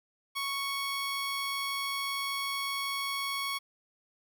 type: tone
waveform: 15% pulse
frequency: 1108.7 Hz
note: C#6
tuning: in tune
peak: -25 dBFS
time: 0.35-3.59 s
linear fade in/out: 20 ms
effects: none